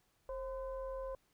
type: tone with frequency modulation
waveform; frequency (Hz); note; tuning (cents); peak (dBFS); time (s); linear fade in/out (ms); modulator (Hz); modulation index
sine; 532; C5; +29; -39; 0.29-1.15; 2; 490; 0.68
effects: pink hiss -75 dBFS RMS until 1.33 s